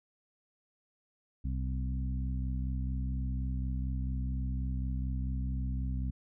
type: harmonic tone with a mistuned harmonic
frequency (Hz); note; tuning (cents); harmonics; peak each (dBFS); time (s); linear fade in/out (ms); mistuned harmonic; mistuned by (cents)
64.2; C2; -32; 1 / 2 / 3 / 4; -32 / -38 / -42 / -44; 1.44-6.11; 10; 1; -23
effects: none